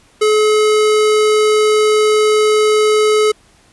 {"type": "tone", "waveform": "square", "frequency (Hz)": 427.5, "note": "A4", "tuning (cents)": -50, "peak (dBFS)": -10, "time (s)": [0.21, 3.32], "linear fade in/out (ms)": 10, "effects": ["pink hiss -50 dBFS RMS until 3.72 s", "resampled to 24000 Hz"]}